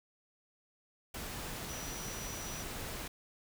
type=tone in noise; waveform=sine; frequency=5870 Hz; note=F#8; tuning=15 cents flat; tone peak=-46 dBFS; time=1.69-2.63 s; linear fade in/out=5 ms; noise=pink; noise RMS=-42 dBFS; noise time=1.14-3.08 s; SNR=-7 dB; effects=none